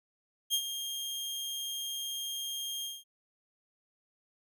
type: tone with ADSR envelope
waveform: sawtooth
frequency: 3219 Hz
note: G7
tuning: 45 cents sharp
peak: -22 dBFS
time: 0.5-3.04 s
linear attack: 39 ms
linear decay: 69 ms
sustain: -10 dB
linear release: 200 ms
effects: none